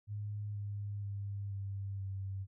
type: tone with pitch steps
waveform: sine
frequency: 103.83 / 102.05 / 100.29 / 98.57 / 96.88 Hz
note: G#2 / G#2 / G2 / G2 / G2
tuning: 0 / -30 / +40 / +10 / -20 cents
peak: -37 dBFS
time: 0.07-2.47 s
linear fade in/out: 50 ms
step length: 480 ms
effects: none